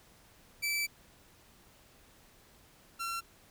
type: tone pair in turn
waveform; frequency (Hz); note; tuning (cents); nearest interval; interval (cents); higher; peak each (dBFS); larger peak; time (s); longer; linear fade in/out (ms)
sawtooth; 2318 / 1359.7; D7 / F6; -23 / -47; major sixth; 924; first; -27 / -31; first; 0.62-0.87 / 2.99-3.21; first; 20
effects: pink hiss -61 dBFS RMS until 3.5 s